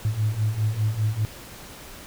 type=beating tone pair; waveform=sine; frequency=104.9 / 109.9 Hz; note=G#2 / A2; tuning=+18 / -2 cents; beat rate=5 Hz; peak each=-25 / -22 dBFS; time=0.05-1.25 s; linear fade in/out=0 ms; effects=tanh soft clip ceiling -15 dBFS + pink hiss -42 dBFS RMS until 2.06 s